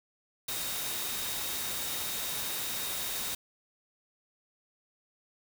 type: tone in noise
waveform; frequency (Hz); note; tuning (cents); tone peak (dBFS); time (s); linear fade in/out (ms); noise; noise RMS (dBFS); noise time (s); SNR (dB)
sine; 3729; A#7; 0; -42; 0.48-3.35; 5; white; -35; 0.48-3.35; -10
effects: none